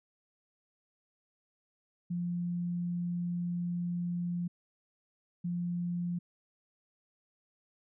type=tone bursts at uneven times; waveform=sine; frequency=174.61 Hz; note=F3; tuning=in tune; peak=-31 dBFS; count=2; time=2.1-4.48 / 5.44-6.19 s; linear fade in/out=10 ms; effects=none